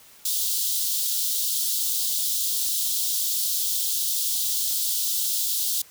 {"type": "high-pass noise", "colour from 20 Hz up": "white", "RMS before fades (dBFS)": -25, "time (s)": [0.25, 5.82], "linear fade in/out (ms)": 5, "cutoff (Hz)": 3300, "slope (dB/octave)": 48, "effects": ["white hiss -51 dBFS RMS until 5.9 s"]}